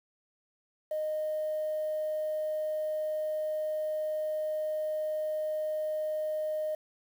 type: tone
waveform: triangle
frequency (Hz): 617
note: D#5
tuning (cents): -15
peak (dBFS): -26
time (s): 0.91-6.75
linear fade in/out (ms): 5
effects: tanh soft clip ceiling -27 dBFS + 9-bit